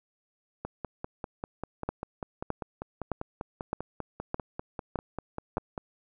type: two click trains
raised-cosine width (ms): 1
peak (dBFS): -15 / -20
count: 7 / 27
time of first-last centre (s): 1.89-5.571 / 0.65-5.778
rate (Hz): 1.63 / 5.07
effects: none